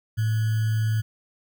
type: tone with sample-and-hold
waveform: sine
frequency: 110 Hz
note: A2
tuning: in tune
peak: -20 dBFS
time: 0.17-1.02 s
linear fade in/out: 20 ms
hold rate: 1575 Hz
effects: none